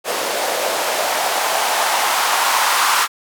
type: noise with band-pass filter sweep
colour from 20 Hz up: blue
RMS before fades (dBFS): -18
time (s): 0.04-3.08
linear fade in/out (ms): 50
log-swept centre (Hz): 520 to 1100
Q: 2.4
effects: none